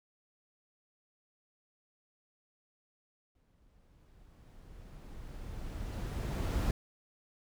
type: noise with exponential growth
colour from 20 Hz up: brown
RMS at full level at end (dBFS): -29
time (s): 3.35-6.71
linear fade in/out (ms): 2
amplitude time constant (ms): 730
effects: none